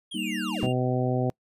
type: linear sweep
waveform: square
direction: down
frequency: 3330 to 49 Hz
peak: -35 dBFS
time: 0.11-0.67 s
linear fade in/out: 10 ms
type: chord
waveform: sine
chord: Eb major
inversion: first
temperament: equal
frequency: 196 / 233.1 / 311.1 Hz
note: G3 / Bb3 / Eb4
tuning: 0 / 0 / 0 cents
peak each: -33 dBFS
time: 0.14-0.69 s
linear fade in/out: 10 ms
type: tone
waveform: triangle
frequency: 2794 Hz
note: F7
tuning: in tune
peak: -33 dBFS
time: 0.17-0.73 s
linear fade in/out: 20 ms
type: harmonic tone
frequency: 126.5 Hz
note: B2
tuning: 42 cents sharp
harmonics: 1 / 2 / 3 / 4 / 5 / 6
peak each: -26 / -29 / -31 / -32 / -33 / -34 dBFS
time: 0.63-1.3 s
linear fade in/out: 0 ms
effects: noise-tail reverb RT60 0.1 s tail -26 dB re dry + resampled to 32000 Hz